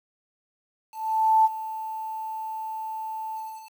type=tone with ADSR envelope; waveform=sine; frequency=880 Hz; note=A5; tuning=in tune; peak=-14 dBFS; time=0.92-3.73 s; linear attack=530 ms; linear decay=30 ms; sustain=-16 dB; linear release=380 ms; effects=8-bit